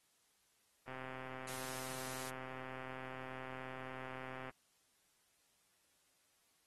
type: click train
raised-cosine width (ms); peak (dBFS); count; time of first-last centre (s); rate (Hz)
0.5; -33; 471; 0.88-4.495; 130
type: band-stop noise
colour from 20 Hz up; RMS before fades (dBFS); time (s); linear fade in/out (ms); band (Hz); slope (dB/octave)
white; -48; 1.47-2.3; 5; 560 to 1800; 48
effects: white hiss -75 dBFS RMS until 6.66 s + AAC 32 kbps